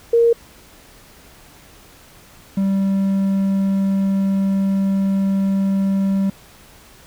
sine / triangle tone pair in turn, 466.2 / 194.83 Hz, A#4 / G3, 0 / -10 cents, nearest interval octave + minor third, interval 1510 cents, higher first, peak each -10 / -13 dBFS, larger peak first, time 0.13-0.33 / 2.57-6.3 s, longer second, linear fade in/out 5 ms, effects pink hiss -46 dBFS RMS until 7.06 s

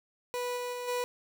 30% pulse tone with level steps, 491.4 Hz, B4, 9 cents flat, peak -29 / -31 / -33 / -27 dBFS, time 0.34-1.04 s, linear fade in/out 0 ms, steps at 0.56 / 0.72 / 0.87 s, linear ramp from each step 20 ms, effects none

